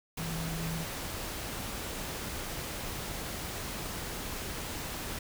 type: tone in noise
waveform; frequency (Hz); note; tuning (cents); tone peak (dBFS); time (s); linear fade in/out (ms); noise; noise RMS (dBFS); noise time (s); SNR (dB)
sine; 163.5; E3; -14; -35; 0.19-0.84; 5; pink; -38; 0.17-5.19; 0
effects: none